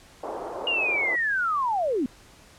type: band-pass noise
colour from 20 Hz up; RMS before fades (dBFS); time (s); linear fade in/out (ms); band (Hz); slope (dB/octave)
pink; -34; 0.23-1.16; 5; 390 to 960; 24
type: linear sweep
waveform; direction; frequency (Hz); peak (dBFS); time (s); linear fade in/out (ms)
sine; down; 2860 to 228.7; -22; 0.67-2.06; 2
effects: pink hiss -52 dBFS RMS until 2.58 s + low-pass 10000 Hz 12 dB/octave